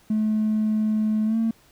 triangle tone with pitch glide, 215.8 to 225.7 Hz, A3 to A3, -33 to +44 cents, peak -16 dBFS, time 0.1-1.51 s, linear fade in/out 5 ms, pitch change +77 cents, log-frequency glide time 1.25-1.37 s, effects tanh soft clip ceiling -16 dBFS + pink hiss -57 dBFS RMS until 1.71 s

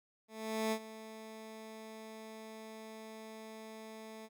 15% pulse tone with ADSR envelope, 220 Hz, A3, in tune, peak -25 dBFS, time 0.28-4.29 s, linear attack 440 ms, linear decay 67 ms, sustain -16 dB, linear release 44 ms, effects none

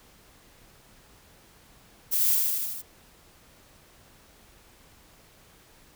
violet noise with echo, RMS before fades -25 dBFS, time 2.11-2.36 s, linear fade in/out 20 ms, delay 77 ms, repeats 6, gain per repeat -2 dB, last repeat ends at 2.822 s, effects pink hiss -56 dBFS RMS until 5.95 s

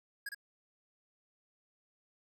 square tone with echo, 1647 Hz, G#6, 15 cents flat, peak -38 dBFS, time 0.26-0.29 s, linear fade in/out 5 ms, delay 57 ms, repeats 1, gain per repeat -4 dB, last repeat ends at 0.347 s, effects none

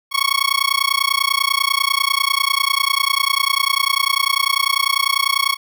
15% pulse tone with amplitude modulation, 1105 Hz, C#6, 6 cents flat, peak -5 dBFS, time 0.11-5.57 s, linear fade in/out 50 ms, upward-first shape sine, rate 30.1 Hz, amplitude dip 100%, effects none

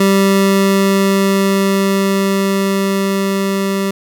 25% pulse tone with level ramp, 195.4 Hz, G3, 5 cents flat, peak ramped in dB -5 to -11 dBFS, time 0-3.91 s, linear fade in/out 5 ms, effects none

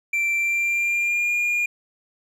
triangle tone with pitch glide, 2349 to 2421 Hz, D7 to D#7, 0 to -48 cents, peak -18 dBFS, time 0.13-1.66 s, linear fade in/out 5 ms, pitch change +52 cents, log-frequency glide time 0.36-1.32 s, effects none

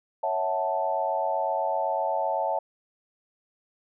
sine chord, F# minor seventh, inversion second, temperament equal with one note detuned, 554.4 / 652.1 / 740 / 880 Hz, C#5 / E5 / F#5 / A5, 0 / -19 / 0 / 0 cents, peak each -31 / -29 / -31 / -28 dBFS, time 0.23-2.59 s, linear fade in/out 5 ms, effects none

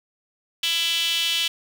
sawtooth tone with high-pass filter, 334 Hz, E4, 23 cents sharp, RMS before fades -23 dBFS, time 0.63-1.48 s, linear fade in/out 5 ms, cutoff 3100 Hz, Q 5.5, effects none

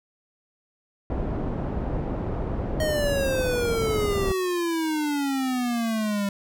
pink low-pass noise, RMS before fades -28 dBFS, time 1.1-4.32 s, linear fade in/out 2 ms, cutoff 660 Hz, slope 12 dB/octave
square exponential sweep, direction down, 628 to 197.8 Hz, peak -24 dBFS, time 2.8-6.29 s, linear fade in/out 2 ms
effects none

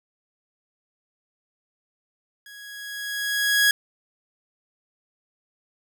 sawtooth tone with level ramp, 1661.2 Hz, G#6, in tune, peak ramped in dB -39 to -11 dBFS, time 2.46-3.71 s, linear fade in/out 2 ms, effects none

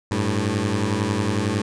15% pulse beating tone pair, 98 / 109 Hz, G2 / A2, 0 / -16 cents, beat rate 11 Hz, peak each -17 dBFS, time 0.11-1.62 s, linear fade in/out 5 ms, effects resampled to 22050 Hz

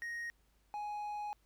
triangle tone pair in turn, 1871 / 833.4 Hz, A#6 / G#5, +6 / +6 cents, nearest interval octave + major second, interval 1400 cents, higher first, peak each -37 / -36 dBFS, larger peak second, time 0.02-0.3 / 0.74-1.33 s, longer second, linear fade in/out 0 ms, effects added 51 Hz sine -70 dBFS peak until 1.45 s + pink hiss -75 dBFS RMS until 1.45 s

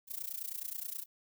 violet noise with amplitude modulation, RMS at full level -37 dBFS, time 0.07-1.06 s, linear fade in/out 50 ms, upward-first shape sine, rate 29.5 Hz, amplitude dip 90%, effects none

